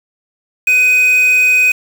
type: tone with quantisation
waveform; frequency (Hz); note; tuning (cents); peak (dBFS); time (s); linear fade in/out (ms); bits
triangle; 2506; D#7; +12; -6; 0.67-1.72; 5; 4
effects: none